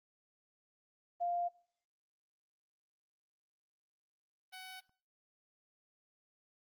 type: tone pair in turn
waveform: sine / 10% pulse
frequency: 698.5 / 749.7 Hz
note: F5 / F#5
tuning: 0 / +23 cents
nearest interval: minor second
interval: 123 cents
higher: second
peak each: -32 / -39 dBFS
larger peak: first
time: 1.2-1.49 / 4.52-4.81 s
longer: neither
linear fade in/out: 20 ms
effects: noise-tail reverb RT60 0.5 s tail -22 dB re dry + Opus 24 kbps